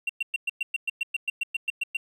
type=tone bursts; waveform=triangle; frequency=2741 Hz; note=F7; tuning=33 cents flat; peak=-21 dBFS; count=15; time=0.07-1.97 s; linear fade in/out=5 ms; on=24 ms; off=110 ms; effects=tanh soft clip ceiling -18 dBFS